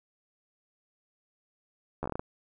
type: slowing click train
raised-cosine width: 1 ms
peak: -19 dBFS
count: 8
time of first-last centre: 2.03-2.195 s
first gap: 12 ms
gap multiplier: 1.22
effects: none